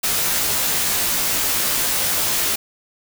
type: noise with comb filter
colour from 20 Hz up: white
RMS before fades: -20 dBFS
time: 0.03-2.56 s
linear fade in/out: 10 ms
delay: 16 ms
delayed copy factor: -0.9
effects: none